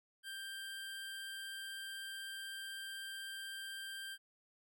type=tone; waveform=25% pulse; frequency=1579 Hz; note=G6; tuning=12 cents sharp; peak=-40 dBFS; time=0.23-4.18 s; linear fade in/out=50 ms; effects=none